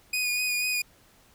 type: tone with vibrato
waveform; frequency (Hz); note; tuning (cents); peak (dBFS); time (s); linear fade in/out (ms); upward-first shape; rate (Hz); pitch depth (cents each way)
sawtooth; 2470; D#7; -13; -22; 0.13-0.82; 5; sine; 4.1; 21
effects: pink hiss -59 dBFS RMS until 1.34 s